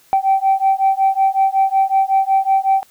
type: beating tone pair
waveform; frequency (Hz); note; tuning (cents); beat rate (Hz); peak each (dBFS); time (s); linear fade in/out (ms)
sine; 772 / 777.4; G5 / G5; -27 / -15; 5.4; -14; 0.13-2.83; 0
effects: tanh soft clip ceiling -7 dBFS + white hiss -52 dBFS RMS until 2.9 s